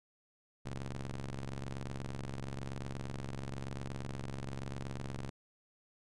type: ring-modulated tone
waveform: sawtooth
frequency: 68.4 Hz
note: C#2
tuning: 23 cents flat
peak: -32 dBFS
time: 0.65-5.3 s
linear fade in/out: 10 ms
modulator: 57.9 Hz
effects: resampled to 22050 Hz